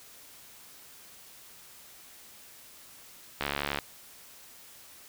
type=click train; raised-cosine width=0.3 ms; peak=-13 dBFS; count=28; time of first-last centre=3.41-3.788 s; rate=71.5 Hz; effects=white hiss -52 dBFS RMS until 5.08 s